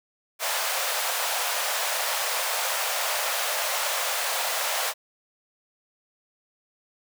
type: high-pass noise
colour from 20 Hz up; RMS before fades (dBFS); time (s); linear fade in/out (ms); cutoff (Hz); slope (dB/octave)
pink; -27; 0.39-4.94; 50; 540; 48
effects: none